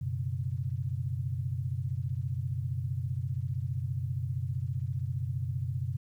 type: chord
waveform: sine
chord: F# suspended fourth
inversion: none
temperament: equal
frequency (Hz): 92.5 / 123.47 / 138.59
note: F#2 / B2 / C#3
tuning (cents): 0 / 0 / 0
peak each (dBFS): -35 / -33 / -36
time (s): 0.01-5.97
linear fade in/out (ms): 10
effects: 11-bit